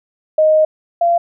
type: tone pair in turn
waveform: sine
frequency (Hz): 622.3 / 686.2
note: D#5 / F5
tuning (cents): 0 / -31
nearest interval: major second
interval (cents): 169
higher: second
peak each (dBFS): -8 / -10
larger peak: first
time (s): 0.38-0.65 / 1.01-1.18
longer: first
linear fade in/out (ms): 5
effects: none